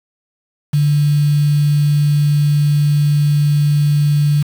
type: tone with quantisation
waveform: sine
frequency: 146.7 Hz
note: D3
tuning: 2 cents flat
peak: -10 dBFS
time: 0.73-4.43 s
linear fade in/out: 10 ms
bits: 5
effects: none